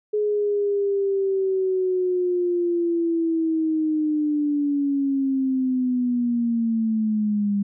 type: linear sweep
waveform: sine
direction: down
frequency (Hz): 422 to 199.9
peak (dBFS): -19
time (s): 0.13-7.63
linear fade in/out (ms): 10
effects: none